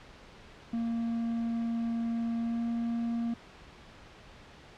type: tone with pitch glide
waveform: triangle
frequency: 231.2 to 233.1 Hz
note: A#3 to A#3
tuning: -14 to 0 cents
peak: -27 dBFS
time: 0.73-3.34 s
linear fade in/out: 5 ms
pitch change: +14 cents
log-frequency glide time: 2.4-2.6 s
effects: pink hiss -52 dBFS RMS until 4.77 s + low-pass 4000 Hz 12 dB/octave